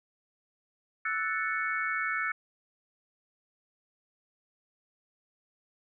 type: chord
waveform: sine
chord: F# minor seventh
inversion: third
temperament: equal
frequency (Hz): 1318.5 / 1480 / 1760 / 2217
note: E6 / F#6 / A6 / C#7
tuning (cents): 0 / 0 / 0 / 0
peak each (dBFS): -34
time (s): 1.05-2.32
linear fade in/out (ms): 5
effects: none